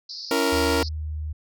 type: band-pass noise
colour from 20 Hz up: white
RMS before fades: -36 dBFS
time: 0.09-0.89 s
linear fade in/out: 5 ms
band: 4300 to 5200 Hz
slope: 96 dB/octave
type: chord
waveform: sawtooth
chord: A# diminished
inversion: first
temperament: just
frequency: 279.7 / 335.6 / 466.2 Hz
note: C#4 / E4 / A#4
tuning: +16 / +31 / 0 cents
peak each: -21 / -23 / -19 dBFS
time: 0.31-0.83 s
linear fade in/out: 2 ms
type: tone with pitch glide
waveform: sine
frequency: 77.8 to 76.64 Hz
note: D#2 to D#2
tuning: 0 to -26 cents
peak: -27 dBFS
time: 0.52-1.33 s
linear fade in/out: 10 ms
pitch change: -26 cents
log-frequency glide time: 0.88-1.1 s
effects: none